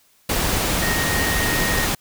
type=tone in noise; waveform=sine; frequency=1864.7 Hz; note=A#6; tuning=in tune; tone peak=-24 dBFS; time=0.82-1.85 s; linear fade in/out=5 ms; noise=pink; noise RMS=-21 dBFS; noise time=0.29-1.95 s; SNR=-6 dB; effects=white hiss -58 dBFS RMS until 2 s